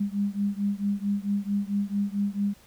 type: beating tone pair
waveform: sine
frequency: 200 / 204.5 Hz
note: G3 / G#3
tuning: +35 / -26 cents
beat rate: 4.5 Hz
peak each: -27 / -28 dBFS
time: 0-2.54 s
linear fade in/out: 10 ms
effects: pink hiss -56 dBFS RMS until 2.66 s